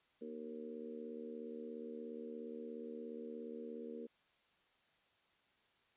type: harmonic tone with a mistuned harmonic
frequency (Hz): 77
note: D#2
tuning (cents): -17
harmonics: 3 / 4 / 5 / 6 / 7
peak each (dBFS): -49 / -54 / -53 / -48 / -59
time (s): 0.21-4.07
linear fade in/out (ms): 10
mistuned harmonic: 3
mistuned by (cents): +38
effects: white hiss -74 dBFS RMS until 5.96 s + resampled to 8000 Hz